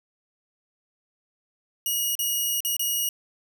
5% pulse tone with dropouts, 2894 Hz, F#7, 39 cents flat, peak -15 dBFS, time 1.86-3.09 s, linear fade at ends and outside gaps 2 ms, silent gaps 2.153-2.191 / 2.605-2.648 / 2.767-2.794 s, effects none

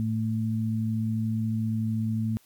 sine tone pair together, 110.5 / 221.5 Hz, A2 / A3, +8 / +12 cents, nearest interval octave, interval 1204 cents, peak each -27 dBFS, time 0-2.37 s, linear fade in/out 0 ms, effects white hiss -61 dBFS RMS until 2.45 s + MP3 96 kbps

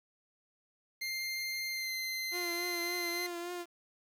25% pulse tone with pitch glide, 2102 to 2069 Hz, C7 to C7, +7 to -20 cents, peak -31 dBFS, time 1.01-3.27 s, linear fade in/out 10 ms, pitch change -27 cents, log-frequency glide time 1.7-1.92 s
sawtooth tone with vibrato, 349.2 Hz, F4, in tune, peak -34 dBFS, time 2.31-3.66 s, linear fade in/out 50 ms, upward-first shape triangle, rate 3.5 Hz, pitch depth 39 cents each way
effects 10-bit

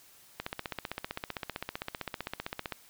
click train, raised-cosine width 0.3 ms, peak -18 dBFS, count 37, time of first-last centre 0.4-2.723 s, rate 15.5 Hz, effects white hiss -58 dBFS RMS until 2.89 s

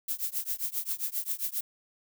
violet noise with tremolo, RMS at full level -29 dBFS, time 0.08-1.61 s, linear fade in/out 5 ms, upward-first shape triangle, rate 7.5 Hz, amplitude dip 100%, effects none

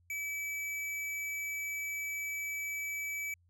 square tone, 2298 Hz, D7, 38 cents flat, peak -36 dBFS, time 0.1-3.34 s, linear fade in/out 2 ms, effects added 87 Hz sine -65 dBFS peak until 3.49 s

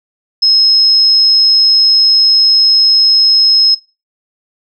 sine tone, 5160 Hz, E8, 38 cents flat, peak -5 dBFS, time 0.42-3.75 s, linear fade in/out 10 ms, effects noise-tail reverb RT60 0.3 s tail -22 dB re dry

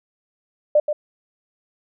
sine tone with echo, 598 Hz, D5, 31 cents sharp, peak -11 dBFS, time 0.75-0.8 s, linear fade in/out 5 ms, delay 130 ms, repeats 1, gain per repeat -7 dB, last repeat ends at 0.93 s, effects none

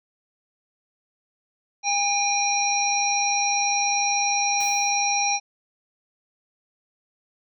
harmonic tone, 809 Hz, G#5, 46 cents flat, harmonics 1 / 3 / 5 / 7, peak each -24 / -26 / -31 / -24 dBFS, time 1.83-5.4 s, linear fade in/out 50 ms
white noise with exponential decay, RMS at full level -37 dBFS, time 4.6-5.16 s, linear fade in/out 5 ms, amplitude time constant 120 ms
effects none

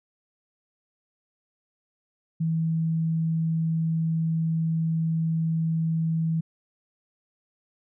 sine tone, 162.3 Hz, E3, 27 cents flat, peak -22 dBFS, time 2.4-6.41 s, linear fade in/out 10 ms, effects none

